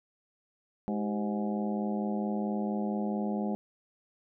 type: harmonic tone with a mistuned harmonic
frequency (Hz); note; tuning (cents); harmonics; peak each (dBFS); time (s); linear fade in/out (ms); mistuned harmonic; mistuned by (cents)
104.4; G#2; +10; 2 / 3 / 4 / 5 / 6 / 7 / 8; -30 / -40 / -39 / -41 / -43 / -41 / -44; 0.88-3.55; 0; 4; -110
effects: none